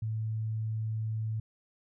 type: tone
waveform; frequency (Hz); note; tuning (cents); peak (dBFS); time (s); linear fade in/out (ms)
sine; 110; A2; 0; -30; 0.02-1.4; 5
effects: none